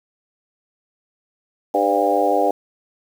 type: harmonic tone with a mistuned harmonic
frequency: 100.6 Hz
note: G2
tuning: 45 cents sharp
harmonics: 3 / 4 / 5 / 6 / 7 / 8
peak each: -24 / -24 / -21 / -22 / -21 / -21 dBFS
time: 1.74-2.51 s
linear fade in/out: 5 ms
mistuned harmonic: 6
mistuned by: -42 cents
effects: 7-bit

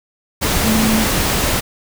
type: tone in noise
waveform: sine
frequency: 220 Hz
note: A3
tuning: in tune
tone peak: -14 dBFS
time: 0.64-1.05 s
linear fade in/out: 20 ms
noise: pink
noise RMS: -17 dBFS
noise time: 0.41-1.61 s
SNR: 0 dB
effects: none

